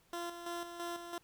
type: tone with tremolo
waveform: 15% pulse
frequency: 344.4 Hz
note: F4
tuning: 24 cents flat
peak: -32 dBFS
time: 0.13-1.18 s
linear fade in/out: 2 ms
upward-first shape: square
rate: 3 Hz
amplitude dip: 55%
effects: pink hiss -69 dBFS RMS until 1.23 s